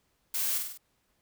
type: noise with echo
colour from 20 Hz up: blue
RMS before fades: -31 dBFS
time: 0.34-0.58 s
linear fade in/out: 5 ms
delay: 49 ms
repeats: 4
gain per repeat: -4 dB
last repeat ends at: 0.776 s
effects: pink hiss -73 dBFS RMS until 1.21 s